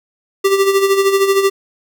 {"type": "tone with tremolo", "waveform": "square", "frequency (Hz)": 391.9, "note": "G4", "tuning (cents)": 0, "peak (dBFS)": -9, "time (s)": [0.44, 1.5], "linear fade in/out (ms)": 10, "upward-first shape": "sine", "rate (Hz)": 13, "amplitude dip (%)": 60, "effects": []}